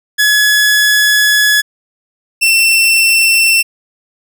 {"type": "tone pair in turn", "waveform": "sawtooth", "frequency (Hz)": [1696, 2692], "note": ["G#6", "E7"], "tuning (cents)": [36, 36], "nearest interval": "minor sixth", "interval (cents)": 800, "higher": "second", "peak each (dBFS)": -4, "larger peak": "neither", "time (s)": [[0.18, 1.62], [2.41, 3.63]], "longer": "first", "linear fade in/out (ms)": 20, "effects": []}